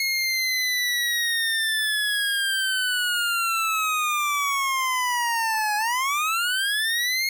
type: linear two-way sweep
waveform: 25% pulse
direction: down then up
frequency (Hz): 2163 to 830.6 to 2163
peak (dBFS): -18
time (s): 0-7.29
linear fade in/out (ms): 2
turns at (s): 5.76
effects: none